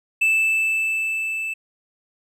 triangle tone with level ramp, 2637 Hz, E7, in tune, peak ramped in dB -13 to -23 dBFS, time 0.21-1.54 s, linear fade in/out 10 ms, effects none

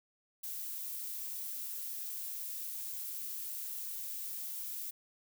violet noise, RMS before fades -41 dBFS, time 0.43-4.91 s, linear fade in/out 10 ms, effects none

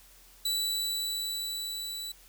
sawtooth tone with level ramp, 3951 Hz, B7, in tune, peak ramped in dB -24 to -33 dBFS, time 0.45-2.12 s, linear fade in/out 5 ms, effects added 42 Hz sine -59 dBFS peak until 2.28 s + white hiss -57 dBFS RMS until 2.28 s

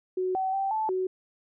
sine tone with pitch steps, 370.1 / 760 / 779 / 873 / 372.6 Hz, F#4 / F#5 / G5 / A5 / F#4, 0 / +46 / -11 / -14 / +12 cents, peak -25 dBFS, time 0.17-1.07 s, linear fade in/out 5 ms, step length 180 ms, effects none

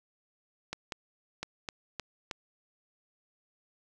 clicks, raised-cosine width 0.2 ms, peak -18 dBFS, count 6, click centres 0.73 / 0.922 / 1.43 / 1.688 / 1.997 / 2.312 s, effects none

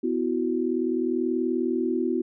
sine chord, B suspended fourth, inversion none, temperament equal with one note detuned, 251 / 329.6 / 370 Hz, B3 / E4 / F#4, +28 / 0 / 0 cents, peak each -27 dBFS, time 0.03-2.22 s, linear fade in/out 10 ms, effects none

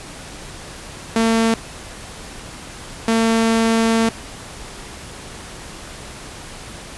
sawtooth tone bursts at uneven times, 226.4 Hz, A3, 50 cents sharp, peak -10 dBFS, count 2, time 1.16-1.54 / 3.08-4.09 s, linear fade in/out 2 ms, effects pink hiss -35 dBFS RMS until 6.97 s + resampled to 24000 Hz

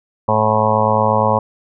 harmonic tone, 108.4 Hz, A2, 25 cents flat, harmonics 1 / 2 / 4 / 5 / 6 / 7 / 8 / 9 / 10, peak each -21 / -22 / -24 / -18 / -23 / -23 / -20 / -18 / -22 dBFS, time 0.28-1.39 s, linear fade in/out 5 ms, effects none

